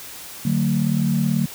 sine chord, D major, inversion none, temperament equal with one note detuned, 146.83 / 185 / 225.4 Hz, D3 / F#3 / A3, 0 / 0 / +42 cents, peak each -21 dBFS, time 0.45-1.46 s, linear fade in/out 5 ms, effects tanh soft clip ceiling -8 dBFS + white hiss -37 dBFS RMS until 1.54 s

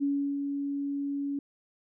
sine tone with ADSR envelope, 281.8 Hz, C#4, 29 cents sharp, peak -24 dBFS, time 0-1.39 s, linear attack 29 ms, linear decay 340 ms, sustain -5 dB, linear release 3 ms, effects none

